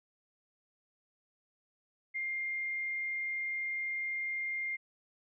sine tone, 2112 Hz, C7, 16 cents sharp, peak -33 dBFS, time 2.14-4.77 s, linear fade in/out 20 ms, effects none

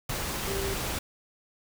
sine tone in noise, 392 Hz, G4, in tune, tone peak -32 dBFS, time 0.47-0.74 s, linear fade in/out 5 ms, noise pink, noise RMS -32 dBFS, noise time 0.09-0.99 s, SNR -3 dB, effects none

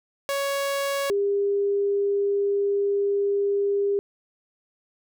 sawtooth / sine tone pair in turn, 557 / 401.9 Hz, C#5 / G4, +8 / +43 cents, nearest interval tritone, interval 565 cents, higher first, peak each -20 dBFS, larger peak neither, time 0.29-1.1 / 1.1-3.99 s, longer second, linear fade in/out 0 ms, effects none

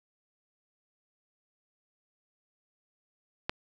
click, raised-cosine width 0.3 ms, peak -13 dBFS, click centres 3.495 s, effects none

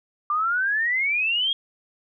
sine exponential sweep, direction up, 1174.7 to 3293 Hz, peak -20 dBFS, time 0.3-1.53 s, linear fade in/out 2 ms, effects none

